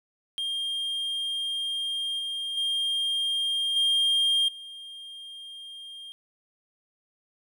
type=tone with level steps; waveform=triangle; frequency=3210 Hz; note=G7; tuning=40 cents sharp; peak=-26 / -28 / -23 / -19 / -38 dBFS; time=0.38-6.12 s; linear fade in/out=0 ms; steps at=2.19 / 2.57 / 3.76 / 4.48 s; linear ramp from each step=5 ms; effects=none